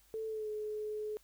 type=tone with pitch glide; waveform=sine; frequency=441.3 to 425.8 Hz; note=A4 to G#4; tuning=+5 to +43 cents; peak=-36 dBFS; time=0.14-1.17 s; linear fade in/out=0 ms; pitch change=-62 cents; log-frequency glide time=0.27-0.49 s; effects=added 50 Hz sine -68 dBFS peak until 1.23 s + white hiss -67 dBFS RMS until 1.23 s